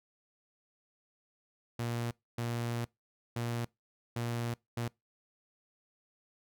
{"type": "tone bursts at uneven times", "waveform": "sawtooth", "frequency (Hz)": 118.2, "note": "A#2", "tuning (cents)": 24, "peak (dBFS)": -29, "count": 5, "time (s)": [[1.79, 2.11], [2.38, 2.85], [3.36, 3.65], [4.16, 4.54], [4.77, 4.88]], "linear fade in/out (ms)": 5, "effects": ["noise-tail reverb RT60 0.2 s tail -24 dB re dry"]}